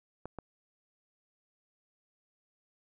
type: clicks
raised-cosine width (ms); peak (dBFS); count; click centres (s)
1; -26; 2; 0.256 / 0.387
effects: none